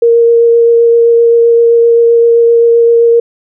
sine tone with vibrato, 466.2 Hz, A#4, in tune, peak -3 dBFS, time 0.02-3.2 s, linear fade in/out 5 ms, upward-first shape sine, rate 7.7 Hz, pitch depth 9 cents each way, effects none

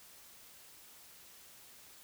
silence, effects white hiss -57 dBFS RMS until 2.03 s

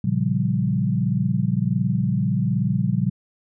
sine chord, G half-diminished seventh, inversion first, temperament equal, 116.54 / 138.59 / 174.61 / 196 Hz, Bb2 / Db3 / F3 / G3, 0 / 0 / 0 / 0 cents, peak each -24 dBFS, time 0.04-3.1 s, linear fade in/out 5 ms, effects none

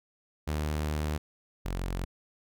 sawtooth tone pair in turn, 75.8 / 45.07 Hz, D#2 / F#1, -45 / -45 cents, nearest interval major sixth, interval 900 cents, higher first, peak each -25 / -27 dBFS, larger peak first, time 0.47-1.18 / 1.65-2.05 s, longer first, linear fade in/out 10 ms, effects none

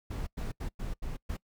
brown noise bursts at uneven times, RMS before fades -35 dBFS, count 6, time 0.1-0.27 / 0.37-0.52 / 0.6-0.69 / 0.79-0.94 / 1.02-1.17 / 1.29-1.37 s, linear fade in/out 10 ms, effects noise-tail reverb RT60 0.1 s tail -23 dB re dry

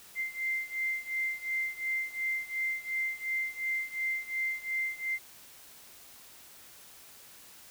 sine beating tone pair, 2086 / 2088.8 Hz, C7 / C7, -6 / -3 cents, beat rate 2.8 Hz, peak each -33 / -35 dBFS, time 0.15-5.19 s, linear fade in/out 50 ms, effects white hiss -53 dBFS RMS until 7.7 s

